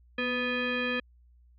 sine tone with frequency modulation, 987.8 Hz, B5, in tune, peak -27 dBFS, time 0.18-1 s, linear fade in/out 5 ms, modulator 744 Hz, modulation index 2.6, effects added 60 Hz sine -56 dBFS peak until 1.58 s

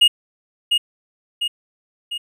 triangle tone with echo, 2862 Hz, F7, 42 cents sharp, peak -7 dBFS, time 0.01-0.08 s, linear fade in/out 10 ms, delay 700 ms, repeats 3, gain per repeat -5 dB, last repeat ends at 2.18 s, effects none

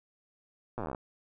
slowing click train, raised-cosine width 1 ms, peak -22 dBFS, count 15, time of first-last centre 0.78-0.948 s, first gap 8 ms, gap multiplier 1.06, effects none

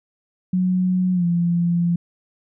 sine tone with pitch glide, 183.4 to 172.11 Hz, F#3 to F3, -15 to -25 cents, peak -16 dBFS, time 0.53-1.96 s, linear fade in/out 5 ms, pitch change -110 cents, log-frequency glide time 1.13-1.25 s, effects none

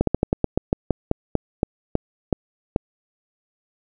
slowing click train, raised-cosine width 2 ms, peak -4 dBFS, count 15, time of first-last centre 0.01-2.761 s, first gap 63 ms, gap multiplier 1.16, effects none

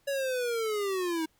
square linear sweep, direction down, 565 to 313.2 Hz, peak -29 dBFS, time 0.07-1.26 s, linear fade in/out 10 ms, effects pink hiss -69 dBFS RMS until 1.39 s

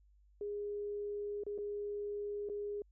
sine tone with dropouts, 411.2 Hz, G#4, 17 cents flat, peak -37 dBFS, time 0.41-2.82 s, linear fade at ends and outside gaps 2 ms, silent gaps 1.436-1.465 / 1.579-1.585 / 2.489-2.497 s, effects added 50 Hz sine -63 dBFS peak until 2.91 s

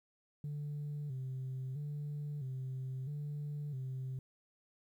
sine tone with vibrato, 138.59 Hz, C#3, in tune, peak -36 dBFS, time 0.44-4.19 s, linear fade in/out 2 ms, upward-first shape square, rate 0.76 Hz, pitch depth 100 cents each way, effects tanh soft clip ceiling -36 dBFS + 12-bit

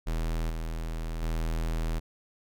square tone with level steps, 40.6 Hz, E1, 26 cents flat, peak -28 / -32 / -28 dBFS, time 0.06-2 s, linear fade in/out 20 ms, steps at 0.5 / 1.22 s, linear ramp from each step 2 ms, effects none

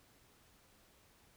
silence, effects pink hiss -67 dBFS RMS until 1.36 s

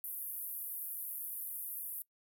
white band-pass noise, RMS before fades -42 dBFS, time 0.04-2.02 s, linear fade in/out 0 ms, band 11000 to 15000 Hz, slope 48 dB/octave, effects noise-tail reverb RT60 0.1 s tail -21 dB re dry

